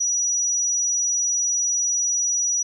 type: tone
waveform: sine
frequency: 5840 Hz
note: F#8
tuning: 24 cents flat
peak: -19 dBFS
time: 0-2.63 s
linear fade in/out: 10 ms
effects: 10-bit